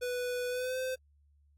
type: tone with pitch glide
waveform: square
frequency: 493.9 to 515.8 Hz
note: B4 to C5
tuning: 0 to -25 cents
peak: -33 dBFS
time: 0.01-0.96 s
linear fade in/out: 20 ms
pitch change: +75 cents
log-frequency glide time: 0.49-0.78 s
effects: added 72 Hz sine -63 dBFS peak until 1.57 s + AAC 64 kbps